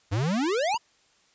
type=exponential sweep; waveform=square; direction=up; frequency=92.4 to 1007 Hz; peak=-24 dBFS; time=0.11-0.78 s; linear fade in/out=20 ms
type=clicks; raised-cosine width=1 ms; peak=-29 dBFS; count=2; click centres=0.235 / 0.744 s
effects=white hiss -63 dBFS RMS until 1.34 s + resampled to 16000 Hz